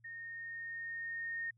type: tone with level ramp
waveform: sine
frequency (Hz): 1843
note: A#6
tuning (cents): -20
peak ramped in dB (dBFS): -44 to -36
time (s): 0.04-1.51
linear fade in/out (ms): 10
effects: added 115 Hz sine -67 dBFS peak until 1.57 s